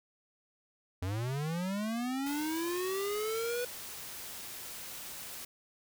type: linear sweep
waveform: square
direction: up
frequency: 87.31 to 493.9 Hz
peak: -33 dBFS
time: 1.02-3.65 s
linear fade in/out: 5 ms
type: noise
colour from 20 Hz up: white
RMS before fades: -44 dBFS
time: 2.26-5.45 s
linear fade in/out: 5 ms
effects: none